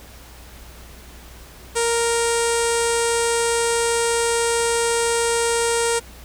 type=tone with low-pass filter; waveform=sawtooth; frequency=466.2 Hz; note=A#4; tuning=in tune; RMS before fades=-20 dBFS; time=1.75-6 s; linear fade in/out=20 ms; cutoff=8700 Hz; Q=5; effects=added 60 Hz sine -42 dBFS peak until 6.24 s + pink hiss -44 dBFS RMS until 6.24 s